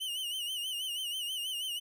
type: tone with vibrato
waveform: 45% pulse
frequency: 2960 Hz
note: F#7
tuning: in tune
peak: -34 dBFS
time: 0-1.8 s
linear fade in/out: 20 ms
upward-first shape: sine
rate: 6.2 Hz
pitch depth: 91 cents each way
effects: none